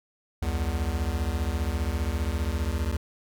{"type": "beating tone pair", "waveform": "square", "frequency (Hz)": [67.4, 82.4], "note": ["C#2", "E2"], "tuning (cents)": [-48, 0], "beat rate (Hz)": 15, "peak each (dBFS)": -29, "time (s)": [0.42, 2.97], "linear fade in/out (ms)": 5, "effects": []}